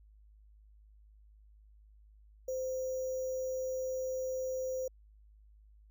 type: tone with sample-and-hold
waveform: sine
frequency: 518 Hz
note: C5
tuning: 17 cents flat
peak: -33 dBFS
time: 2.48-4.88 s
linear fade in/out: 5 ms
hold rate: 6300 Hz
effects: added 52 Hz sine -57 dBFS peak until 5.9 s